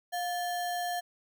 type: tone with sample-and-hold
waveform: sine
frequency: 708 Hz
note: F5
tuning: 23 cents sharp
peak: -30 dBFS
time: 0.12-1.01 s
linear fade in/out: 20 ms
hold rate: 2450 Hz
effects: none